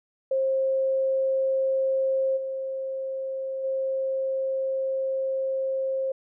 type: tone with level steps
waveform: sine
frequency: 532 Hz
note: C5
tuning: 29 cents sharp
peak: -21 / -28 / -24 dBFS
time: 0.31-6.12 s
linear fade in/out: 5 ms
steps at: 2.36 / 3.63 s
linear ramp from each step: 20 ms
effects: none